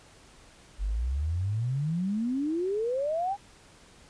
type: exponential sweep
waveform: sine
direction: up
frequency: 45.51 to 827 Hz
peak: -26 dBFS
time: 0.78-3.37 s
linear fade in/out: 50 ms
effects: pink hiss -55 dBFS RMS until 4.09 s + resampled to 22050 Hz